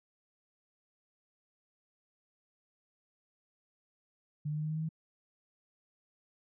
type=tone with pitch steps; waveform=sine; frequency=149.6 / 151.25 / 152.92 / 154.61 / 156.31 / 158.04 / 159.78 Hz; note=D3 / D#3 / D#3 / D#3 / D#3 / D#3 / D#3; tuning=+32 / -49 / -30 / -11 / +8 / +27 / +46 cents; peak=-32 dBFS; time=4.45-4.891 s; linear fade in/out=10 ms; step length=63 ms; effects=none